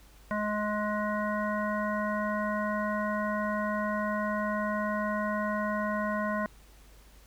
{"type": "harmonic tone", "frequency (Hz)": 210.2, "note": "G#3", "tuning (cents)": 21, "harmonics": [1, 3, 5, 7, 9], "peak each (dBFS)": [-32, -33, -34, -37, -39], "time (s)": [0.31, 6.46], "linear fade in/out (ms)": 0, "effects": ["added 50 Hz sine -54 dBFS peak until 7.26 s", "pink hiss -59 dBFS RMS until 7.26 s"]}